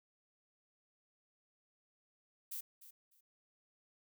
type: noise with echo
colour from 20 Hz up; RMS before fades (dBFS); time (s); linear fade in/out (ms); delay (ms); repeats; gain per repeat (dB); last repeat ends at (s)
violet; -43; 2.51-2.61; 10; 300; 2; -14; 3.21
effects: none